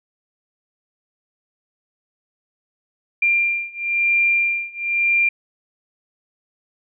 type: beating tone pair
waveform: sine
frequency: 2384 / 2385 Hz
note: D7 / D7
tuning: +25 / +26 cents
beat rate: 1 Hz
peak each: -20 / -19 dBFS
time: 3.22-5.29 s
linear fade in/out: 5 ms
effects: none